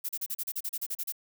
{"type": "noise bursts", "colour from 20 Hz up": "violet", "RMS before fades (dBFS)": -33, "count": 13, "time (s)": [0.04, 1.123], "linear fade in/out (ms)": 10, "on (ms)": 51, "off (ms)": 35, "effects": []}